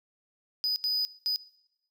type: tone bursts at uneven times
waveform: triangle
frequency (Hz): 4978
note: D#8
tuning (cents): 0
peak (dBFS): -24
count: 3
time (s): 0.64-0.76 / 0.84-1.05 / 1.26-1.36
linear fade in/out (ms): 0
effects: noise-tail reverb RT60 0.9 s tail -21 dB re dry